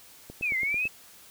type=click train; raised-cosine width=2 ms; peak=-28 dBFS; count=6; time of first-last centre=0.3-0.854 s; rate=9.02 Hz
type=linear two-way sweep; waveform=sine; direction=down then up; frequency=2637 to 2029 to 2637 Hz; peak=-25 dBFS; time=0.42-0.88 s; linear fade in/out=10 ms; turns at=0.57 s
effects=white hiss -52 dBFS RMS until 1.3 s